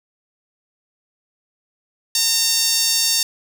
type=tone with high-pass filter; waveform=sawtooth; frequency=913 Hz; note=A#5; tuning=36 cents flat; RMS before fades=-18 dBFS; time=2.15-3.23 s; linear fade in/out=2 ms; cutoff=5100 Hz; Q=2; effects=none